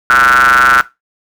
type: ring-modulated tone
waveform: square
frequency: 64 Hz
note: C2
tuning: 38 cents flat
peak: -3 dBFS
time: 0.1-0.81 s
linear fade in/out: 0 ms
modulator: 1420 Hz
effects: noise-tail reverb RT60 0.2 s tail -17 dB re dry